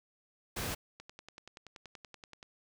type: noise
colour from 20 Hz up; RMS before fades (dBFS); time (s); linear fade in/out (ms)
pink; -37; 0.56-0.75; 10
type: click train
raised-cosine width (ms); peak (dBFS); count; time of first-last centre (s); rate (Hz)
0.2; -31; 16; 1-2.429; 10.5
effects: none